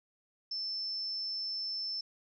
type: tone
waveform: sine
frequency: 5300 Hz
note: E8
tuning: 9 cents sharp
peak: -34 dBFS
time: 0.51-2.01 s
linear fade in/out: 5 ms
effects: none